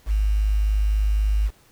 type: tone with quantisation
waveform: sine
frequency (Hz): 51.91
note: G#1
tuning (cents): 0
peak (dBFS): -17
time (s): 0.06-1.51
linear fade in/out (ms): 50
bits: 7
effects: pink hiss -56 dBFS RMS until 1.71 s